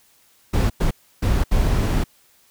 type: noise bursts at uneven times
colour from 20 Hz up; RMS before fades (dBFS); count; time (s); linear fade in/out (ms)
brown; -18; 4; 0.53-0.7 / 0.8-0.91 / 1.22-1.44 / 1.51-2.04; 10
effects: white hiss -57 dBFS RMS until 2.5 s